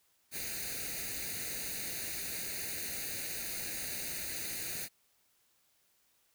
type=noise with comb filter; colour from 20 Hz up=white; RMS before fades=-39 dBFS; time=0.31-4.89 s; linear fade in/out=50 ms; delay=0.46 ms; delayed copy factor=+0.8; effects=white hiss -72 dBFS RMS until 6.34 s